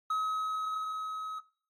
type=tone with level ramp; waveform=triangle; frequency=1276 Hz; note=D#6; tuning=43 cents sharp; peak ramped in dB=-26 to -34 dBFS; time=0.1-1.39 s; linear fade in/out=5 ms; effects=noise-tail reverb RT60 0.5 s tail -21 dB re dry + AAC 32 kbps